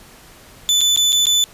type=tone with dropouts; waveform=30% pulse; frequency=3499 Hz; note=A7; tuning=10 cents flat; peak=-10 dBFS; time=0.69-1.44 s; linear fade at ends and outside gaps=0 ms; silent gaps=0.808-0.814 / 0.961-0.974 / 1.122-1.128 / 1.256-1.268 s; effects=pink hiss -44 dBFS RMS until 1.53 s + resampled to 32000 Hz